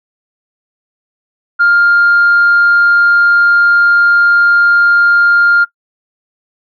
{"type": "tone", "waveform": "sine", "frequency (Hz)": 1403, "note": "F6", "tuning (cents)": 8, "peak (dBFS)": -4, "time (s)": [1.59, 5.65], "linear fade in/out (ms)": 20, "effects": ["noise-tail reverb RT60 0.1 s tail -20 dB re dry", "tanh soft clip ceiling -2 dBFS"]}